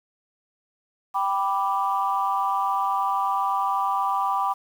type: chord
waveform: sine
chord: G major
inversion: none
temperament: equal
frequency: 784 / 987.8 / 1174.7 Hz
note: G5 / B5 / D6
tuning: 0 / 0 / 0 cents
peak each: -25 dBFS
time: 1.14-4.54 s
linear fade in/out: 20 ms
effects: tanh soft clip ceiling -12 dBFS + 8-bit